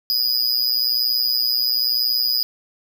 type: tone with amplitude modulation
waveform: square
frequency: 4947 Hz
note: D#8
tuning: 11 cents flat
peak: -14 dBFS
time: 0.1-2.43 s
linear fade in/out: 0 ms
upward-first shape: sine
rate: 121 Hz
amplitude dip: 85%
effects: none